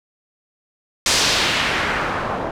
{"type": "noise with low-pass filter sweep", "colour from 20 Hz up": "white", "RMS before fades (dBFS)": -20, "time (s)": [1.06, 2.51], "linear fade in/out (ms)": 2, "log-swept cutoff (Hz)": [6300, 750], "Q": 1.2, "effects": []}